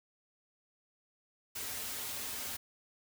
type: noise with comb filter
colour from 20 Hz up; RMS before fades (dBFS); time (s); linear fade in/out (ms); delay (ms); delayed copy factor
white; -40; 1.55-2.57; 10; 6; -0.8
effects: none